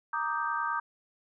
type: chord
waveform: sine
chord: Eb major seventh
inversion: second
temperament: equal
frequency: 932.3 / 1174.7 / 1244.5 / 1568 Hz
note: Bb5 / D6 / Eb6 / G6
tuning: 0 / 0 / 0 / 0 cents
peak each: -34 dBFS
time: 0.13-0.8 s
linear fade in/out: 5 ms
effects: none